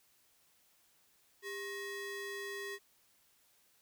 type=ring-modulated tone; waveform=square; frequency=740 Hz; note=F#5; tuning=in tune; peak=-38 dBFS; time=1.42-2.79 s; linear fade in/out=50 ms; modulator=1140 Hz; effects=white hiss -70 dBFS RMS until 3.81 s